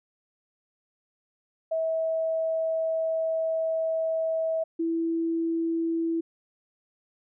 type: tone pair in turn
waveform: sine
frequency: 647 / 330.3 Hz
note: E5 / E4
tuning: -32 / +4 cents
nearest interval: octave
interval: 1164 cents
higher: first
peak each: -24 dBFS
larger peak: neither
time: 1.71-4.64 / 4.79-6.21 s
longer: first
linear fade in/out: 10 ms
effects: none